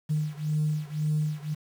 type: beating tone pair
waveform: sine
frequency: 151.6 / 153.5 Hz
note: D#3 / D#3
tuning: -45 / -23 cents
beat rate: 1.9 Hz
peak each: -27 / -28 dBFS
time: 0.09-1.55 s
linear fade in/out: 20 ms
effects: tanh soft clip ceiling -18 dBFS + 8-bit